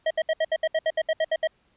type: tone bursts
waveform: square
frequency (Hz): 637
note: D#5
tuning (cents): +41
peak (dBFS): -21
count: 13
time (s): 0.06-1.474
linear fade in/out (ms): 5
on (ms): 46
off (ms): 68
effects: pink hiss -66 dBFS RMS until 1.76 s + resampled to 8000 Hz